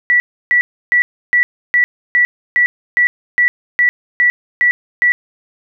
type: tone bursts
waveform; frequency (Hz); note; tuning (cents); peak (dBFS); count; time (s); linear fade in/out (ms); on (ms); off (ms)
sine; 1952; B6; -21; -8; 13; 0.1-5.12; 0; 100; 310
effects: none